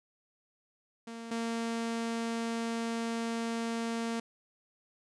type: tone pair in turn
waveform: sawtooth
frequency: 230 / 230 Hz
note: A#3 / A#3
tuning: -23 / -23 cents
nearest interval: unison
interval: 0 cents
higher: neither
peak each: -37 / -28 dBFS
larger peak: second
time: 1.07-1.31 / 1.31-4.2 s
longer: second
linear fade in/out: 5 ms
effects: resampled to 22050 Hz